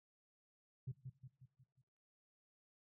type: tone with echo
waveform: sine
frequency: 130.7 Hz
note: C3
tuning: 1 cent flat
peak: -39 dBFS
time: 0.87-0.92 s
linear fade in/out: 10 ms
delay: 180 ms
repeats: 5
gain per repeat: -6 dB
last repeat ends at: 1.82 s
effects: noise-tail reverb RT60 0.7 s tail -19 dB re dry + tanh soft clip ceiling -38 dBFS